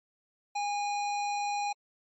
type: tone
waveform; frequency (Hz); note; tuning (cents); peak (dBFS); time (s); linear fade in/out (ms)
square; 819; G#5; -24; -30; 0.55-1.73; 10
effects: MP3 32 kbps